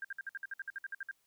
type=tone bursts; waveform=sine; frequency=1595 Hz; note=G6; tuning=30 cents sharp; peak=-37 dBFS; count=14; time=0.02-1.112 s; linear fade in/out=2 ms; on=26 ms; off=56 ms; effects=white hiss -75 dBFS RMS until 1.26 s